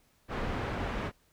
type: low-pass noise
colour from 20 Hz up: pink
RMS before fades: -34 dBFS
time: 0.28-1.12 s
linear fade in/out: 50 ms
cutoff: 2000 Hz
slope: 12 dB/octave
effects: pink hiss -68 dBFS RMS until 1.32 s